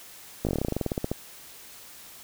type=slowing click train; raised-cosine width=2 ms; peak=-13 dBFS; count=18; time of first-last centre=0.45-1.116 s; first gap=18 ms; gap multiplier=1.09; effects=white hiss -47 dBFS RMS until 2.23 s